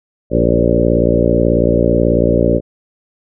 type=harmonic tone with a mistuned harmonic; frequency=58.27 Hz; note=A#1; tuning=in tune; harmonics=1 / 2 / 3 / 4 / 5 / 6 / 7 / 8 / 9 / 10; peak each=-19 / -19 / -19 / -19 / -19 / -19 / -19 / -19 / -19 / -19 dBFS; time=0.3-2.61 s; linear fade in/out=50 ms; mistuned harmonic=9; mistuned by=+17 cents; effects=none